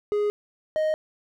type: tone pair in turn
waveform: triangle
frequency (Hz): 415.3 / 622.2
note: G#4 / D#5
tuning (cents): 0 / 0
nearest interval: perfect fifth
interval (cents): 700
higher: second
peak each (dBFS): -19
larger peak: neither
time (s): 0.12-0.3 / 0.76-0.94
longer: neither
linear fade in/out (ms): 0
effects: none